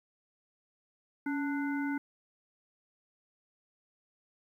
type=harmonic tone with a mistuned harmonic; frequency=295.1 Hz; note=D4; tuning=8 cents sharp; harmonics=1 / 3 / 5 / 7; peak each=-31 / -42 / -40 / -45 dBFS; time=1.26-1.98 s; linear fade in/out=5 ms; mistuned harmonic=1; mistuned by=-84 cents; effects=11-bit